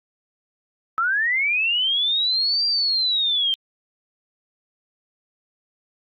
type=linear two-way sweep; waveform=sine; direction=up then down; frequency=1285 to 4765 to 3122 Hz; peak=-18 dBFS; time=0.98-3.54 s; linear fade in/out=0 ms; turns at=2.66 s; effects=Opus 48 kbps